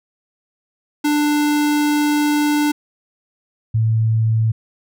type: tone pair in turn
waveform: square / sine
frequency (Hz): 295.9 / 111.54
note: D4 / A2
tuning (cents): +13 / +24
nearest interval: octave + perfect fourth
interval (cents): 1689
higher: first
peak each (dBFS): -15 / -13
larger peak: second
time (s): 1.04-2.72 / 3.74-4.52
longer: first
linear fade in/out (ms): 10
effects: none

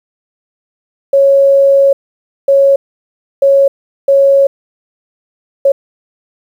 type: tone bursts at uneven times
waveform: sine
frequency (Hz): 552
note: C#5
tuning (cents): -7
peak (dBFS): -4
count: 5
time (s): 1.13-1.93 / 2.48-2.76 / 3.42-3.68 / 4.08-4.47 / 5.65-5.72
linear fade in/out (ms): 5
effects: 7-bit

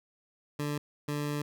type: tone pair in turn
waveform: 20% pulse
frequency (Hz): 146.83 / 146.83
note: D3 / D3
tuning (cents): 0 / 0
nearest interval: unison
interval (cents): 0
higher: neither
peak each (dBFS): -26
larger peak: neither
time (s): 0.59-0.78 / 1.08-1.42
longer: second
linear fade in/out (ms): 5
effects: none

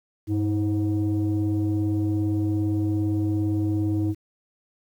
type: tone pair together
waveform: sine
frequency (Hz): 100 / 317.5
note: G2 / D#4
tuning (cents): +35 / +35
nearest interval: octave + minor sixth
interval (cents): 2000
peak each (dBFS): -22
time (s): 0.27-4.15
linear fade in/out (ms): 50
effects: tanh soft clip ceiling -17 dBFS + 9-bit

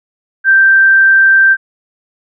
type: tone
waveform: sine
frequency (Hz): 1568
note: G6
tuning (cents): 0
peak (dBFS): -4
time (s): 0.44-1.57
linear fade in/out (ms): 50
effects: none

